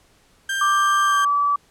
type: tone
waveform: 35% pulse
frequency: 1584 Hz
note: G6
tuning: 18 cents sharp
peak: -20 dBFS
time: 0.49-1.25 s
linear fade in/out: 5 ms
type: tone with pitch glide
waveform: sine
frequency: 1174.7 to 1151.9 Hz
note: D6 to D6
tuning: 0 to -34 cents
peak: -16 dBFS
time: 0.61-1.56 s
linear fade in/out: 5 ms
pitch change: -34 cents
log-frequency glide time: 1.04-1.18 s
effects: pink hiss -57 dBFS RMS until 1.7 s + low-pass 11000 Hz 12 dB/octave